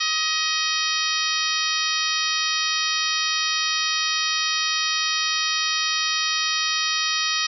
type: harmonic tone with a mistuned harmonic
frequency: 630 Hz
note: D#5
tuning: 21 cents sharp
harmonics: 2 / 3 / 4 / 5 / 6 / 7 / 8 / 9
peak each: -29 / -29 / -29 / -29 / -29 / -29 / -29 / -29 dBFS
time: 0-7.47 s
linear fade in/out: 10 ms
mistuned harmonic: 8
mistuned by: -15 cents
effects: none